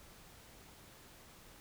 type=silence; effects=pink hiss -58 dBFS RMS until 1.6 s